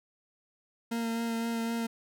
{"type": "tone with vibrato", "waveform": "40% pulse", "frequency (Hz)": 230, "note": "A#3", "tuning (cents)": -23, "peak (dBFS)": -29, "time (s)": [0.91, 1.87], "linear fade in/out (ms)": 10, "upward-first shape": "sine", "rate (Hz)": 3.9, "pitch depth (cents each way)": 15, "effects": []}